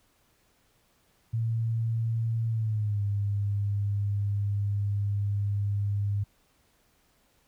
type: tone with pitch glide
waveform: sine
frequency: 113.8 to 101.38 Hz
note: A#2 to G#2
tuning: -41 to -41 cents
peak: -25 dBFS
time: 1.33-6.24 s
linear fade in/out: 10 ms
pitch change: -200 cents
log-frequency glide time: 2.49-3.02 s
effects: pink hiss -67 dBFS RMS until 7.47 s